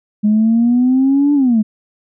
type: exponential two-way sweep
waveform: sine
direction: up then down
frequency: 207.7 to 292.9 to 207.7 Hz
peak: -8 dBFS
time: 0.23-1.63 s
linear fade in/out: 20 ms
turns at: 1.34 s
effects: tanh soft clip ceiling -5 dBFS